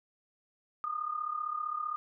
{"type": "tone with amplitude modulation", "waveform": "sine", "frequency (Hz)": 1223, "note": "D#6", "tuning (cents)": -30, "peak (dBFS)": -29, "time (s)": [0.84, 1.96], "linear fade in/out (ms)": 0, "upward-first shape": "sine", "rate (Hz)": 35.4, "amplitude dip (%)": 75, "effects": []}